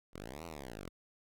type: linear two-way sweep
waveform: 5% pulse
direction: up then down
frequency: 37.86 to 86 to 40.05 Hz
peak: -33 dBFS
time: 0.13-0.89 s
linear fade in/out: 10 ms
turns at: 0.45 s
effects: none